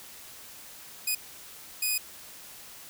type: tone bursts at uneven times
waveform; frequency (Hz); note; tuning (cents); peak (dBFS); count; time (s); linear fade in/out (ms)
5% pulse; 2489; D#7; 0; -16; 2; 1.07-1.15 / 1.82-1.98; 5
effects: white hiss -47 dBFS RMS until 2.89 s